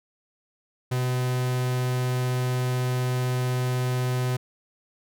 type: tone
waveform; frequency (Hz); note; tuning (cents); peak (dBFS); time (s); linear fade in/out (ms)
45% pulse; 126.3; B2; +39; -23; 0.91-4.37; 10
effects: none